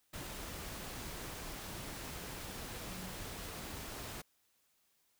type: tone in noise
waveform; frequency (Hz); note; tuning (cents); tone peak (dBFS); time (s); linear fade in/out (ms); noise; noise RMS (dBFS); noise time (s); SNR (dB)
sine; 184.7; F#3; -3; -48; 2.88-3.12; 10; pink; -45; 0.13-4.22; -6
effects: white hiss -75 dBFS RMS until 5.19 s